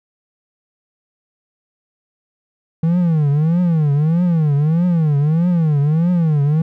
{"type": "tone with vibrato", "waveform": "triangle", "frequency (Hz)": 159.3, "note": "D#3", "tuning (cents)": 41, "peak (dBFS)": -10, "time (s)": [2.83, 6.62], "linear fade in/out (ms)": 5, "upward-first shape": "triangle", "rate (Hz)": 1.6, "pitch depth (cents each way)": 230, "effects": []}